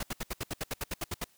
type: noise bursts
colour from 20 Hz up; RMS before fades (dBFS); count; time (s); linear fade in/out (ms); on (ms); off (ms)
pink; -34; 13; 0-1.243; 5; 31; 70
effects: white hiss -65 dBFS RMS until 1.37 s